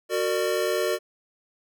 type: tone cluster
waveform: square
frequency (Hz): 369.4 / 459.1 / 595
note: F#4 / A#4 / D5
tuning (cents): -3 / -26 / +22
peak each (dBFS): -28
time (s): 0.09-0.99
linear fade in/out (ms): 50
effects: none